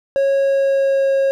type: tone with pitch glide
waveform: triangle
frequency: 549 to 543.6 Hz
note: C#5 to C#5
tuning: -17 to -34 cents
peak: -11 dBFS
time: 0.16-1.31 s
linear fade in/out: 0 ms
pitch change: -17 cents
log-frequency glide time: 0.35-1.13 s
effects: none